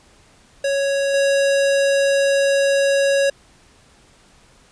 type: tone with level steps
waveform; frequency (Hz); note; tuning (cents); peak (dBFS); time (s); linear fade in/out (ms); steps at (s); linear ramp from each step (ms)
square; 554.4; C#5; 0; -18 / -15; 0.64-3.3; 5; 1.14; 2
effects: pink hiss -52 dBFS RMS until 4.71 s + resampled to 22050 Hz